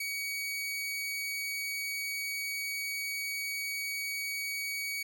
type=tone; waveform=sawtooth; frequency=2255 Hz; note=C#7; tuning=29 cents sharp; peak=-30 dBFS; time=0-5.03 s; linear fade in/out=5 ms; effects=none